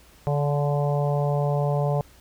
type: harmonic tone with a mistuned harmonic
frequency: 144.5 Hz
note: D3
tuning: 28 cents flat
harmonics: 1 / 3 / 4 / 5 / 6 / 7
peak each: -22 / -30 / -28 / -31 / -35 / -39 dBFS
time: 0.27-2.01 s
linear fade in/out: 0 ms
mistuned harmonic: 7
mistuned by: +28 cents
effects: added 60 Hz sine -54 dBFS peak until 2.2 s + pink hiss -54 dBFS RMS until 2.2 s